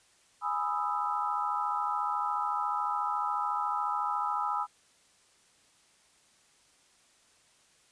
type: chord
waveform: sine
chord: E major seventh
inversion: first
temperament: equal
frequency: 830.6 / 987.8 / 1244.5 / 1318.5 Hz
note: G#5 / B5 / D#6 / E6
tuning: 0 / 0 / 0 / 0 cents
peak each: -34 dBFS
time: 0.41-4.67 s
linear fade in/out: 50 ms
effects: white hiss -64 dBFS RMS until 7.91 s + resampled to 22050 Hz